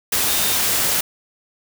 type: tone in noise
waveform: sine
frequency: 3659 Hz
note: A#7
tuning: 33 cents flat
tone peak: -28 dBFS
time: 0.28-0.56 s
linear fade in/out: 5 ms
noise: white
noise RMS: -19 dBFS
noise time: 0.12-1.01 s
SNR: -12 dB
effects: none